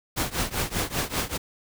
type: noise with tremolo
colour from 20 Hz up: pink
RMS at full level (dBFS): -24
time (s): 0.16-1.38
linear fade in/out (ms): 20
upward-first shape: triangle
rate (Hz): 5.1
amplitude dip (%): 95
effects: none